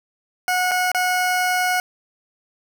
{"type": "tone with dropouts", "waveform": "20% pulse", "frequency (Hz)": 730, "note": "F#5", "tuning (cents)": -24, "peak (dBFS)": -13, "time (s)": [0.48, 1.8], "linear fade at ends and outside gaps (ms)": 1, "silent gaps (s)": [[0.712, 0.716], [0.917, 0.947]], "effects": ["8-bit"]}